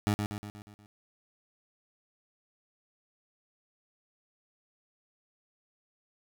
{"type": "tone with echo", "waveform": "20% pulse", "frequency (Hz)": 103.83, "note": "G#2", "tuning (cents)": 0, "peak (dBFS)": -20, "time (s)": [0.07, 0.14], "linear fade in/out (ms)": 0, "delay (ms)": 120, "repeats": 6, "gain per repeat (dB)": -5, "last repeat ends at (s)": 0.86, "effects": []}